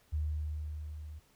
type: tone with level ramp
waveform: sine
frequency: 76.1 Hz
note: D#2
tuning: 38 cents flat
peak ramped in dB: -29 to -43 dBFS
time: 0.12-1.2 s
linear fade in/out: 20 ms
effects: pink hiss -67 dBFS RMS until 1.35 s